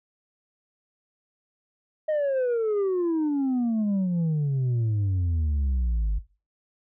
sine exponential sweep, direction down, 628 to 49 Hz, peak -19 dBFS, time 2.08-6.19 s, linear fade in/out 10 ms, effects noise-tail reverb RT60 0.3 s tail -18 dB re dry + tanh soft clip ceiling -21 dBFS

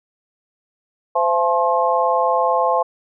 sine tone cluster, 516 / 677 / 859 / 1065 Hz, C5 / E5 / A5 / C6, -24 / +46 / -42 / +30 cents, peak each -20 dBFS, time 1.15-2.83 s, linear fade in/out 10 ms, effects none

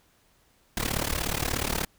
pink noise with amplitude modulation, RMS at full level -25 dBFS, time 0.77-1.85 s, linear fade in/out 2 ms, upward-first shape sine, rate 36.7 Hz, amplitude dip 90%, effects pink hiss -64 dBFS RMS until 1.98 s

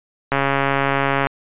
click train, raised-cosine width 0.5 ms, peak -3 dBFS, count 132, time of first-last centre 0.32-1.269 s, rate 138 Hz, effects resampled to 8000 Hz

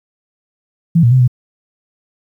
sine tone with pitch steps, 167 / 118.8 / 129.1 / 124.3 Hz, E3 / A#2 / C3 / B2, +23 / +33 / -23 / +12 cents, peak -6 dBFS, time 0.95-1.278 s, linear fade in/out 10 ms, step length 82 ms, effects 8-bit

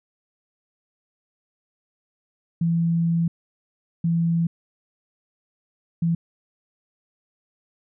sine tone bursts at uneven times, 167.5 Hz, E3, 28 cents sharp, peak -18 dBFS, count 3, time 2.61-3.28 / 4.04-4.47 / 6.02-6.15 s, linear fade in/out 5 ms, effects none

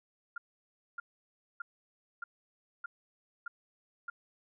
sine tone bursts, 1400 Hz, F6, 4 cents sharp, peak -36 dBFS, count 7, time 0.36-4.1 s, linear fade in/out 5 ms, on 20 ms, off 600 ms, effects none

